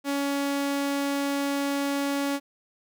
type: tone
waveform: sawtooth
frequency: 280.8 Hz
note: C#4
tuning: 22 cents sharp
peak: -21 dBFS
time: 0.04-2.4 s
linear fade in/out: 50 ms
effects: none